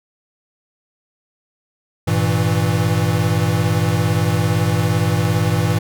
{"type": "tone cluster", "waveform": "square", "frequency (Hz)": [100.1, 117.7, 162.9], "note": ["G2", "A#2", "E3"], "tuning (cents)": [37, 17, -20], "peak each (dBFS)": -20, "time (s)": [2.07, 5.79], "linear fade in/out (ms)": 10, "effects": []}